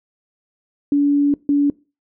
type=tone bursts at uneven times; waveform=sine; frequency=286.4 Hz; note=D4; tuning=43 cents flat; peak=-12 dBFS; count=2; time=0.92-1.34 / 1.49-1.7 s; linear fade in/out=2 ms; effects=noise-tail reverb RT60 0.3 s tail -22 dB re dry